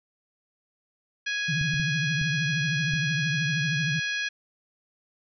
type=harmonic tone; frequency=830.6 Hz; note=G#5; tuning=in tune; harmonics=2 / 3 / 4 / 5 / 6 / 7; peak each=-29 / -32 / -35 / -39 / -43 / -42 dBFS; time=1.26-4.29 s; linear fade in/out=10 ms
type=tone with vibrato; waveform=sine; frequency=150.7 Hz; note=D3; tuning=45 cents sharp; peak=-26 dBFS; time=1.48-4 s; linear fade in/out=10 ms; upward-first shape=triangle; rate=13 Hz; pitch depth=220 cents each way
type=clicks; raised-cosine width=5 ms; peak=-25 dBFS; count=5; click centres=1.613 / 1.741 / 1.799 / 2.215 / 2.937 s
effects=none